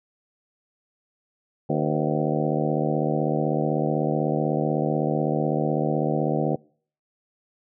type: harmonic tone with a mistuned harmonic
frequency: 76 Hz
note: D#2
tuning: 40 cents flat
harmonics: 2 / 3 / 4 / 5 / 6 / 7 / 8 / 9 / 10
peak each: -26 / -28 / -29 / -30 / -31 / -31 / -32 / -33 / -33 dBFS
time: 1.69-6.56 s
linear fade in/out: 10 ms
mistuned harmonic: 6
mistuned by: +90 cents
effects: noise-tail reverb RT60 0.5 s tail -25 dB re dry